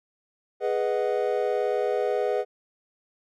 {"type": "chord", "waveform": "triangle", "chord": "G# minor seventh", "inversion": "none", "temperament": "equal", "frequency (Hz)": [415.3, 493.9, 622.3, 740], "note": ["G#4", "B4", "D#5", "F#5"], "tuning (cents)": [0, 0, 0, 0], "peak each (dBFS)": [-25, -25, -28, -30], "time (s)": [0.6, 2.45], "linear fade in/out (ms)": 50, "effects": []}